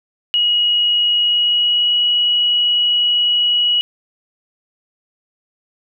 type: tone with pitch glide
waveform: sine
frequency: 2900 to 2918 Hz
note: F#7 to F#7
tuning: -35 to -25 cents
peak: -12 dBFS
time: 0.34-3.81 s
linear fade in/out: 0 ms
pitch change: +10 cents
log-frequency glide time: 1.22-1.98 s
effects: none